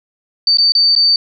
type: tone with dropouts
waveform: sine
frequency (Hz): 4586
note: D8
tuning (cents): -42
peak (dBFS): -8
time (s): 0.47-1.16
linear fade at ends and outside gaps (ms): 2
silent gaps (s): 0.572-0.584 / 0.721-0.751 / 0.952-0.962
effects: none